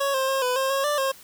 25% pulse tone with pitch steps, 555 / 529 / 537 / 500 / 533 / 546 / 589 / 537 Hz, C#5 / C5 / C5 / B4 / C5 / C#5 / D5 / C5, +2 / +19 / +45 / +21 / +32 / -26 / +5 / +45 cents, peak -18 dBFS, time 0-1.12 s, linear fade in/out 10 ms, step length 140 ms, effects white hiss -48 dBFS RMS until 1.23 s

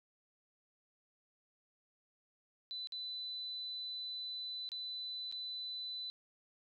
sine tone with dropouts, 4000 Hz, B7, 21 cents sharp, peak -40 dBFS, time 2.71-6.1 s, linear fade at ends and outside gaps 0 ms, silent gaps 2.872-2.922 / 4.69-4.718 / 5.315-5.324 s, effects none

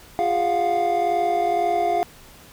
triangle tone cluster, 349.6 / 408.8 / 699 / 741 Hz, F4 / G#4 / F5 / F#5, +2 / -27 / +1 / +2 cents, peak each -26 / -25 / -18 / -26 dBFS, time 0.19-2.03 s, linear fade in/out 0 ms, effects pink hiss -47 dBFS RMS until 2.52 s

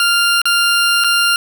20% pulse tone with dropouts, 1396 Hz, F6, 1 cent flat, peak -6 dBFS, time 0-1.36 s, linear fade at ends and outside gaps 1 ms, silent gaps 0.417-0.455 / 1.039-1.044 s, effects none

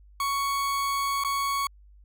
40% pulse tone with dropouts, 1113 Hz, C#6, 7 cents sharp, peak -24 dBFS, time 0.2-1.67 s, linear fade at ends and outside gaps 2 ms, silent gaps 1.238-1.247 s, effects added 50 Hz sine -50 dBFS peak until 2.04 s

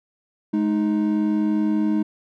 triangle tone pair together, 211.4 / 311.1 Hz, G#3 / D#4, +31 / 0 cents, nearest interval perfect fifth, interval 669 cents, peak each -19 dBFS, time 0.53-2.03 s, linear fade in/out 10 ms, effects none

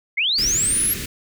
sine linear sweep, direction up, 2027 to 11670 Hz, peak -17 dBFS, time 0.17-0.94 s, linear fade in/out 10 ms
pink band-stop noise, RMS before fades -29 dBFS, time 0.38-1.06 s, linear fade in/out 5 ms, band 400 to 1600 Hz, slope 24 dB/octave
effects none

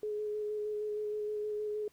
sine tone with vibrato, 422 Hz, G#4, 28 cents sharp, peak -33 dBFS, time 0.03-1.88 s, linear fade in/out 2 ms, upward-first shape square, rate 6.4 Hz, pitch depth 12 cents each way, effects pink hiss -67 dBFS RMS until 1.92 s

